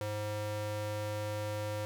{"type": "ring-modulated tone", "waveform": "square", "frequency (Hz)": 211.9, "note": "G#3", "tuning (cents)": 35, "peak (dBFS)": -32, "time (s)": [0.01, 1.85], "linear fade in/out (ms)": 0, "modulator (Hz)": 314, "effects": []}